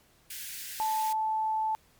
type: high-pass noise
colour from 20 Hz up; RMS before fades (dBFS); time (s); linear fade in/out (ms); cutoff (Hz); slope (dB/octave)
white; -40; 0.3-1.13; 5; 1500; 96
type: tone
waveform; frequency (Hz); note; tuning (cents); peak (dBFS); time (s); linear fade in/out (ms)
sine; 874; A5; -12; -26; 0.8-1.75; 0
effects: pink hiss -63 dBFS RMS until 1.99 s + MP3 96 kbps